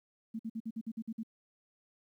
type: tone bursts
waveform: sine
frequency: 224.2 Hz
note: A3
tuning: 33 cents sharp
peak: -35 dBFS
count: 9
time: 0.34-1.233 s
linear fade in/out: 10 ms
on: 53 ms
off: 52 ms
effects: 12-bit